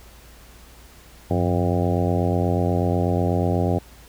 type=harmonic tone with a mistuned harmonic; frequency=88.2 Hz; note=F2; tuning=18 cents sharp; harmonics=1 / 2 / 3 / 4 / 5 / 6 / 7 / 8 / 9; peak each=-22 / -25 / -27 / -28 / -29 / -30 / -30 / -31 / -32 dBFS; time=1.3-3.79 s; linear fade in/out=10 ms; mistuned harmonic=1; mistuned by=+140 cents; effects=added 57 Hz sine -47 dBFS peak until 4.08 s + pink hiss -49 dBFS RMS until 4.08 s